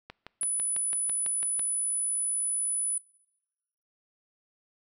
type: click train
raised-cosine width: 0.3 ms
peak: -25 dBFS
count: 10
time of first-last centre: 0.1-1.595 s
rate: 6.02 Hz
type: tone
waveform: sine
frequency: 9956 Hz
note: D#9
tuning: in tune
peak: -26 dBFS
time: 0.41-2.98 s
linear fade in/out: 2 ms
effects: noise-tail reverb RT60 1.0 s tail -23 dB re dry